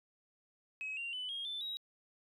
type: tone with pitch steps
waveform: sine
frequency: 2554 / 2769 / 3002 / 3255 / 3529 / 3827 Hz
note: D#7 / F7 / F#7 / G#7 / A7 / A#7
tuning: +45 / -15 / +24 / -36 / +4 / +45 cents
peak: -37 dBFS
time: 0.81-1.77 s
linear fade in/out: 0 ms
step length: 160 ms
effects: tanh soft clip ceiling -34 dBFS